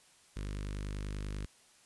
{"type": "tone with notch filter", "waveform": "sawtooth", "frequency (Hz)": 50.2, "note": "G1", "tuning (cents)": 42, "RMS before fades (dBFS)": -39, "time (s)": [0.36, 1.46], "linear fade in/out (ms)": 10, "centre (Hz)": 760, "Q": 0.96, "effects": ["white hiss -63 dBFS RMS until 1.85 s", "resampled to 24000 Hz"]}